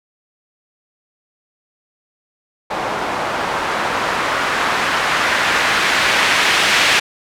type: noise with low-pass filter sweep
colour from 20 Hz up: blue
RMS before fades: -17 dBFS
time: 2.7-7 s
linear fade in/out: 10 ms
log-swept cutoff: 850 to 2400 Hz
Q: 1
effects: none